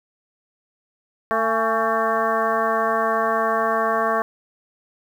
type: harmonic tone with a mistuned harmonic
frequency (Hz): 224.3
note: A3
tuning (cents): +34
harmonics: 1 / 2 / 3 / 4 / 5 / 6 / 7 / 8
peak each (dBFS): -31 / -26 / -23 / -29 / -22 / -32 / -29 / -31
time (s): 1.31-4.22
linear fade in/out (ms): 0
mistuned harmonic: 4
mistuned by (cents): -110
effects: 8-bit